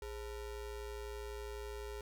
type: ring-modulated tone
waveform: square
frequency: 235 Hz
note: A#3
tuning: 14 cents sharp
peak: -40 dBFS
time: 0.02-2.01 s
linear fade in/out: 2 ms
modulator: 179 Hz
effects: none